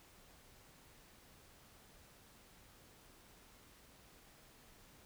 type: silence
effects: pink hiss -63 dBFS RMS until 5.05 s